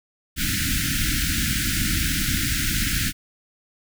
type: band-stop noise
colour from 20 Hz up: pink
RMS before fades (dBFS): -23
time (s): 0.36-3.13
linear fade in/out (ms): 50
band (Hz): 320 to 1400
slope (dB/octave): 96
effects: none